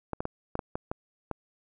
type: clicks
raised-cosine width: 1 ms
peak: -17 dBFS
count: 8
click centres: 0.133 / 0.205 / 0.254 / 0.554 / 0.592 / 0.755 / 0.915 / 1.313 s
effects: none